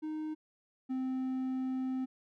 triangle tone pair in turn, 309.9 / 259.8 Hz, D#4 / C4, -7 / -12 cents, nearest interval minor third, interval 305 cents, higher first, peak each -33 / -30 dBFS, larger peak second, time 0.02-0.35 / 0.89-2.06 s, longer second, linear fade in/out 20 ms, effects none

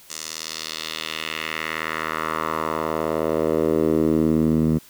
10% pulse tone with band-pass filter sweep, 79.3 Hz, D#2, 33 cents sharp, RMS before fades -23 dBFS, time 0.09-4.79 s, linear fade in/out 20 ms, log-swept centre 7000 to 190 Hz, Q 1.8, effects white hiss -49 dBFS RMS until 4.89 s

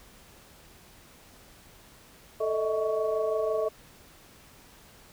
sine tone cluster, 440.3 / 615 / 641 / 1118 Hz, A4 / D#5 / E5 / C#6, +1 / -20 / -49 / +14 cents, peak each -28 / -34 / -29 / -37 dBFS, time 2.4-3.69 s, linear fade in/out 10 ms, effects pink hiss -54 dBFS RMS until 5.12 s

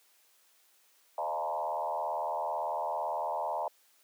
sine tone with frequency modulation, 770 Hz, G5, 31 cents flat, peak -30 dBFS, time 1.18-3.68 s, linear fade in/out 2 ms, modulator 77.9 Hz, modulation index 2.7, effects white hiss -66 dBFS RMS until 4.03 s + high-pass 400 Hz 12 dB/octave

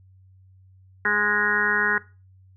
harmonic tone, 207.7 Hz, G#3, in tune, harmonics 1 / 2 / 4 / 5 / 6 / 7 / 8 / 9, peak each -35 / -31 / -35 / -31 / -35 / -24 / -24 / -25 dBFS, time 1.05-1.98 s, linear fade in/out 2 ms, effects noise-tail reverb RT60 0.3 s tail -18 dB re dry + added 94 Hz sine -50 dBFS peak until 2.56 s

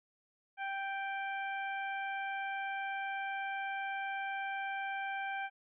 harmonic tone, 784 Hz, G5, in tune, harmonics 1 / 2 / 3 / 4, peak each -38 / -40 / -44 / -54 dBFS, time 0.57-5.5 s, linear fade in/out 50 ms, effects none

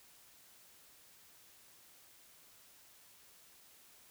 silence, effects white hiss -62 dBFS RMS until 4.1 s

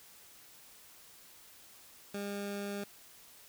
20% pulse tone, 201.9 Hz, G#3, 49 cents flat, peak -32 dBFS, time 2.14-2.84 s, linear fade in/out 5 ms, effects white hiss -57 dBFS RMS until 3.48 s

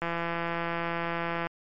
click train, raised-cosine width 0.5 ms, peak -16 dBFS, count 246, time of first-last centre 0.02-1.47 s, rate 169 Hz, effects MP3 48 kbps

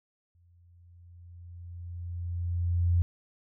sine tone with exponential growth, 86.9 Hz, F2, 8 cents flat, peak -20 dBFS, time 0.35-3.02 s, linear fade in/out 0 ms, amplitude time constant 580 ms, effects none

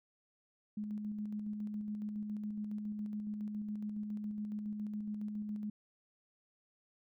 sine tone with tremolo, 210.2 Hz, G#3, 21 cents sharp, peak -36 dBFS, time 0.77-5.7 s, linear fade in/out 5 ms, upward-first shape square, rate 7.2 Hz, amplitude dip 30%, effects none

